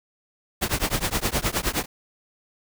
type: noise with tremolo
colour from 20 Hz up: pink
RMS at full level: -21 dBFS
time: 0.61-1.86 s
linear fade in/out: 20 ms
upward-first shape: triangle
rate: 9.6 Hz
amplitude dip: 100%
effects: none